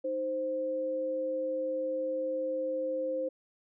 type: tone pair together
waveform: sine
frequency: 311.1 / 523.2 Hz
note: D#4 / C5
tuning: 0 / 0 cents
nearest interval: major sixth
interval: 900 cents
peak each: -39 / -30 dBFS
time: 0.04-3.29 s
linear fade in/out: 10 ms
effects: none